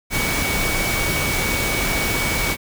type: tone in noise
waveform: sine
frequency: 2251 Hz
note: C#7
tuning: 26 cents sharp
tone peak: -24 dBFS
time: 0.1-2.57 s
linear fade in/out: 50 ms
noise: pink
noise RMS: -22 dBFS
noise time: 0.1-2.57 s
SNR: -5 dB
effects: none